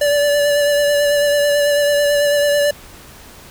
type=tone with vibrato; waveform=square; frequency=580 Hz; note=D5; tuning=22 cents flat; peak=-13 dBFS; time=0.01-2.71 s; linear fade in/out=5 ms; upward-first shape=sine; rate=9.1 Hz; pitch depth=19 cents each way; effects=pink hiss -40 dBFS RMS until 3.5 s